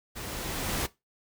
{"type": "noise with level ramp", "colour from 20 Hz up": "pink", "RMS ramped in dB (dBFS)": [-39, -29], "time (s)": [0.15, 0.87], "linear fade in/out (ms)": 20, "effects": ["noise-tail reverb RT60 0.2 s tail -18 dB re dry"]}